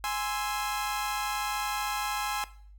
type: chord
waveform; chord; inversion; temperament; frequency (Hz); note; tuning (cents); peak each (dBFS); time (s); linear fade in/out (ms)
sawtooth; Ab augmented; none; equal; 830.6 / 1046.5 / 1318.5; Ab5 / C6 / E6; 0 / 0 / 0; -28 / -31 / -33; 0.04-2.44; 0
effects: noise-tail reverb RT60 0.5 s tail -17 dB re dry + added 50 Hz sine -48 dBFS peak until 2.78 s